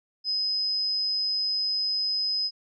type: tone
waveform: sine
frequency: 5050 Hz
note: D#8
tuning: 25 cents sharp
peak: -24 dBFS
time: 0.24-2.51 s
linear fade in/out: 50 ms
effects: none